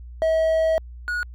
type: tone pair in turn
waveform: triangle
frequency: 643 / 1453.1 Hz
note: E5 / F#6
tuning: -43 / -32 cents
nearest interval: octave + major second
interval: 1411 cents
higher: second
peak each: -15 / -21 dBFS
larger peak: first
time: 0.22-0.78 / 1.08-1.23 s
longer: first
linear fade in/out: 0 ms
effects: added 60 Hz sine -36 dBFS peak until 1.34 s